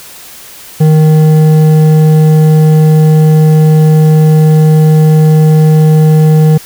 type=tone with hard clipping; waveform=sine; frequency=155.56 Hz; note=D#3; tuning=in tune; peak=-4 dBFS; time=0.8-6.58 s; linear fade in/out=10 ms; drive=8 dB; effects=white hiss -31 dBFS RMS until 6.65 s